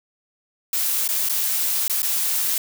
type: noise with dropouts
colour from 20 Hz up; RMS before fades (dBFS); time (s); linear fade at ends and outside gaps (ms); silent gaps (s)
blue; -22; 0.73-2.58; 2; 1.078-1.088 / 1.288-1.295 / 1.88-1.897 / 2.021-2.029
effects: none